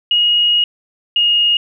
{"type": "tone pair in turn", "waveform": "sine", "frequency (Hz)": [2881, 2859], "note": ["F#7", "F7"], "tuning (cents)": [-47, 40], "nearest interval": "unison", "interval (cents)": 13, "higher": "first", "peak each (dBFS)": -10, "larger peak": "neither", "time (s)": [[0.11, 0.64], [1.16, 1.57]], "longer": "first", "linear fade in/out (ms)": 2, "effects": []}